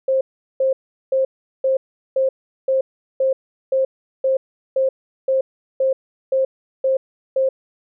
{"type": "tone bursts", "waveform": "sine", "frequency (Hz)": 530, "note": "C5", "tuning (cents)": 22, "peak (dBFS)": -14, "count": 15, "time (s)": [0.08, 7.49], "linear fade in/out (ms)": 5, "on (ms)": 130, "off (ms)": 390, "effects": []}